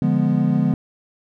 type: chord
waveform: triangle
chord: D diminished seventh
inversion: none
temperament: equal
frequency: 146.83 / 174.61 / 207.7 / 246.9 Hz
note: D3 / F3 / Ab3 / Cb4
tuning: 0 / 0 / 0 / 0 cents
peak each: -19 dBFS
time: 0.02-0.74 s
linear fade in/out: 2 ms
effects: none